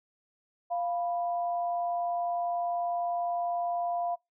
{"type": "tone pair together", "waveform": "sine", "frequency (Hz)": [696, 985.1], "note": ["F5", "B5"], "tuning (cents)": [-6, -5], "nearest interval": "tritone", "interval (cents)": 601, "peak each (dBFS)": [-28, -39], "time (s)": [0.7, 4.16], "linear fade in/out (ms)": 20, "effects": ["noise-tail reverb RT60 0.2 s tail -25 dB re dry"]}